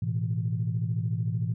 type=chord; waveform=sine; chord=A suspended second; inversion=none; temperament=equal; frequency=110 / 123.47 / 164.81 Hz; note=A2 / B2 / E3; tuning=0 / 0 / 0 cents; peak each=-28 / -30 / -31 dBFS; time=0.02-1.54 s; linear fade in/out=5 ms; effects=tanh soft clip ceiling -17 dBFS